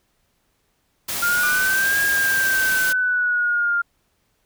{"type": "noise", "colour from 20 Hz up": "white", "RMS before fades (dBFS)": -26, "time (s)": [1.08, 2.93], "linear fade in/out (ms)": 10}
{"type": "exponential two-way sweep", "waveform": "sine", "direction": "up then down", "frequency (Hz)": [1396.9, 1634, 1396.9], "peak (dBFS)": -17, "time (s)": [1.22, 3.82], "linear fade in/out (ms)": 10, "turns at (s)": 2.01}
{"type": "tone with exponential decay", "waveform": "30% pulse", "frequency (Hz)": 1200, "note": "D6", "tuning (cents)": 37, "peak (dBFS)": -22, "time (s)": [1.43, 2.12], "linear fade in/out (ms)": 5, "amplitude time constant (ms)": 150}
{"effects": ["pink hiss -67 dBFS RMS until 4.45 s"]}